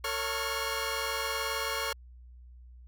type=tone cluster; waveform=15% pulse; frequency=449.7 / 557 / 1095 / 1416 Hz; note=A4 / C#5 / C#6 / F6; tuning=+38 / +8 / -22 / +23 cents; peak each=-30 dBFS; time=0.04-1.93 s; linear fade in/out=5 ms; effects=added 61 Hz sine -48 dBFS peak until 2.87 s